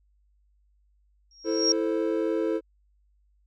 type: tone with exponential growth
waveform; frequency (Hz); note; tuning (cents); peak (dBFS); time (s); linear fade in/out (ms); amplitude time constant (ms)
sine; 5588; F8; 0; -17; 1.31-1.72; 2; 88
type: chord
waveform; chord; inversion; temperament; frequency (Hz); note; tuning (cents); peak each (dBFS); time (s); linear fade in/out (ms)
triangle; A minor; second; equal; 329.6 / 440 / 523.3; E4 / A4 / C5; 0 / 0 / 0; -25 / -26 / -29; 1.44-2.61; 50
effects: added 50 Hz sine -62 dBFS peak until 3.46 s